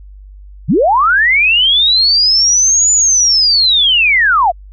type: linear two-way sweep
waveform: sine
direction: up then down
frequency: 108.2 to 7030 to 635 Hz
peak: -7 dBFS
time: 0.68-4.52 s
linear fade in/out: 20 ms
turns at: 2.92 s
effects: added 49 Hz sine -32 dBFS peak until 4.72 s